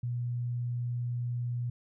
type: tone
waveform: sine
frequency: 121.2 Hz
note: B2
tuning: 32 cents flat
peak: -30 dBFS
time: 0.03-1.7 s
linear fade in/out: 5 ms
effects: none